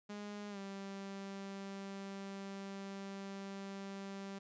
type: tone with pitch glide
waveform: sawtooth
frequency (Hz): 206.2 to 196.32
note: G#3 to G3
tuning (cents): -12 to +3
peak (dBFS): -40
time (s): 0.09-4.39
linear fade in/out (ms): 10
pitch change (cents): -85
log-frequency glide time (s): 0.5-0.58
effects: resampled to 16000 Hz + 13-bit